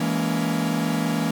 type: chord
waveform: 45% pulse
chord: A# half-diminished seventh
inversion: second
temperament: equal with one note detuned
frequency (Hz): 164.81 / 207.7 / 233.1 / 282.8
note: E3 / G#3 / A#3 / C#4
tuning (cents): 0 / 0 / 0 / +35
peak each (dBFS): -26 / -29 / -26 / -28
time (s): 0-1.31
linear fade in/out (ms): 5
effects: none